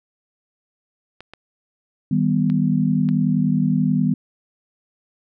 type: clicks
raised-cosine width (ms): 0.3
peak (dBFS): -22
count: 4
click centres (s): 1.206 / 1.336 / 2.5 / 3.089
type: chord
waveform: sine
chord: Eb augmented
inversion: none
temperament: equal with one note detuned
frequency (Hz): 157.19 / 196 / 246.9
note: Eb3 / G3 / B3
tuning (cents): +18 / 0 / 0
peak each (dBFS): -20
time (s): 2.11-4.14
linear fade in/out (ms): 5
effects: none